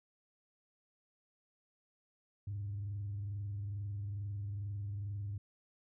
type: tone with frequency modulation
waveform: sine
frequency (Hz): 101.2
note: G#2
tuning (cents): -44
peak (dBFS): -36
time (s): 2.47-5.38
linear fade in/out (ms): 5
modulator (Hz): 22.3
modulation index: 0.24
effects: tanh soft clip ceiling -34 dBFS